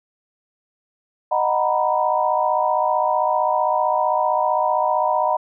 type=chord; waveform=sine; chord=B major seventh; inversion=first; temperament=equal with one note detuned; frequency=617.6 / 740 / 932.3 / 987.8 Hz; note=D#5 / F#5 / A#5 / B5; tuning=-13 / 0 / 0 / 0 cents; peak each=-22 dBFS; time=1.31-5.37 s; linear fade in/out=10 ms; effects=none